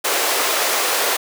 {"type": "high-pass noise", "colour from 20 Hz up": "pink", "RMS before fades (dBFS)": -19, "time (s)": [0.04, 1.17], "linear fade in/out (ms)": 10, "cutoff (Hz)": 430, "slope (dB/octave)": 24, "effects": []}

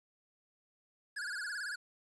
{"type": "tone with vibrato", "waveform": "square", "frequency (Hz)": 1561, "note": "G6", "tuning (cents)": -8, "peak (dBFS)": -38, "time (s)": [1.16, 1.76], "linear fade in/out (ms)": 10, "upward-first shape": "sine", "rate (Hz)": 18, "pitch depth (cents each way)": 160, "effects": ["resampled to 24000 Hz", "11-bit"]}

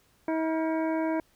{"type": "harmonic tone with a mistuned harmonic", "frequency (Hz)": 320.4, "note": "E4", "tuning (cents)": -49, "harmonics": [1, 2, 3, 4, 5, 6, 7], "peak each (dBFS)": [-27, -31, -35, -47, -42, -50, -44], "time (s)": [0.28, 1.2], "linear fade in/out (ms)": 2, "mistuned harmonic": 4, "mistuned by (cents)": 150, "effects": ["pink hiss -65 dBFS RMS until 1.35 s"]}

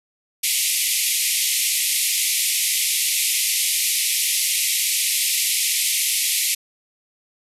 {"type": "band-pass noise", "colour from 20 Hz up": "white", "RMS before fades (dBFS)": -21, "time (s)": [0.43, 6.55], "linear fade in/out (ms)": 10, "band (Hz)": [2000, 13000], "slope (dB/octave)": 96, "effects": []}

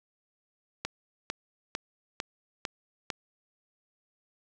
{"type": "click train", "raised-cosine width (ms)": 0.2, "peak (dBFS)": -14, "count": 6, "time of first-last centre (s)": [0.85, 3.102], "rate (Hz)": 2.22, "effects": []}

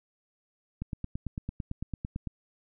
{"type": "click train", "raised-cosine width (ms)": 5, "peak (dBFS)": -21, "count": 14, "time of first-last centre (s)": [0.82, 2.273], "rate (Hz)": 8.95, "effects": []}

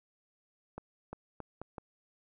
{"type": "accelerating click train", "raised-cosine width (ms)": 1, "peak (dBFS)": -27, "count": 5, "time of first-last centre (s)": [0.78, 1.782], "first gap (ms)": 350, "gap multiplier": 0.78, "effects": []}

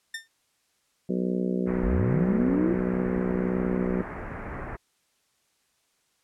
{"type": "tone with exponential decay", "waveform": "sawtooth", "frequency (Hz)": 1806, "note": "A6", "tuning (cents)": 45, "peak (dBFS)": -25, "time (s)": [0.14, 0.28], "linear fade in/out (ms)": 5, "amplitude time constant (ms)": 30}
{"type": "harmonic tone", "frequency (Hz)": 61.74, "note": "B1", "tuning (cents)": 0, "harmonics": [3, 4, 5, 6, 7, 8, 9, 10], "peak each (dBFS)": [-27, -31, -38, -31, -37, -36, -43, -44], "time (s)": [1.09, 4.02], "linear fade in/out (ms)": 5}
{"type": "low-pass noise", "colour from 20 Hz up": "pink", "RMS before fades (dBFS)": -36, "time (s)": [1.66, 4.77], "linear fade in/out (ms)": 20, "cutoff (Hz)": 2100, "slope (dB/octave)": 48}
{"type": "linear sweep", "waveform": "sine", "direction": "up", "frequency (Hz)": [35.96, 350], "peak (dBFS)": -23, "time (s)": [1.83, 2.74], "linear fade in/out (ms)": 10}
{"effects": ["white hiss -70 dBFS RMS until 6.23 s", "low-pass 10000 Hz 12 dB/octave"]}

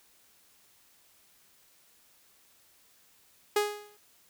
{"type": "tone with exponential decay", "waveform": "sawtooth", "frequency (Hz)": 415.3, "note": "G#4", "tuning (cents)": 0, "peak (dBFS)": -18, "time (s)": [3.56, 3.97], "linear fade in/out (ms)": 5, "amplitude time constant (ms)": 88, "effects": ["white hiss -63 dBFS RMS until 4.29 s"]}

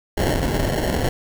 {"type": "noise with sample-and-hold", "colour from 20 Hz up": "pink", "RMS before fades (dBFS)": -21, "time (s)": [0.17, 1.09], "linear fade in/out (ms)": 5, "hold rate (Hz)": 1225, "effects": []}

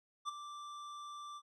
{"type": "tone with ADSR envelope", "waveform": "square", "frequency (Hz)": 1174.7, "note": "D6", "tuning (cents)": 0, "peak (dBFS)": -35, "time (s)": [0.25, 1.42], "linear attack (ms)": 35, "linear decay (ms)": 16, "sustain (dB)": -11, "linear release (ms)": 54, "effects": ["low-pass 6000 Hz 12 dB/octave"]}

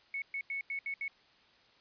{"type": "tone bursts at uneven times", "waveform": "sine", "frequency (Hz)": 2209, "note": "C#7", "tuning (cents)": -7, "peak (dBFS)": -34, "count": 6, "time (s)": [[0.14, 0.22], [0.34, 0.41], [0.5, 0.61], [0.7, 0.79], [0.86, 0.94], [1.01, 1.08]], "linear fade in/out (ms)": 2, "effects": ["white hiss -64 dBFS RMS until 1.8 s", "resampled to 11025 Hz"]}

